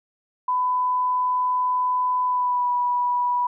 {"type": "tone with pitch glide", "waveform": "sine", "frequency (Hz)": [1001, 979.3], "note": ["B5", "B5"], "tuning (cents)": [23, -15], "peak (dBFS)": -19, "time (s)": [0.48, 3.47], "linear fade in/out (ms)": 5, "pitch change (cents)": -38, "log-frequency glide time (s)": [2.25, 2.71], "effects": []}